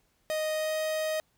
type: tone with pitch glide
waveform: 45% pulse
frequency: 622.3 to 626.3 Hz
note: D#5 to D#5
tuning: 0 to +11 cents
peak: -28 dBFS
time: 0.3-1.2 s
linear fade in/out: 0 ms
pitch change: +11 cents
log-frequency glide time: 0.54-0.77 s
effects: pink hiss -71 dBFS RMS until 1.37 s